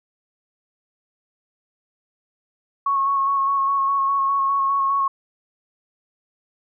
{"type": "tone with vibrato", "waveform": "sine", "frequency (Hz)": 1100, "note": "C#6", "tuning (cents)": -14, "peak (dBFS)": -17, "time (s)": [2.86, 5.08], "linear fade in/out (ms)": 5, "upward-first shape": "square", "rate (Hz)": 4.9, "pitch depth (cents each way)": 17, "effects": []}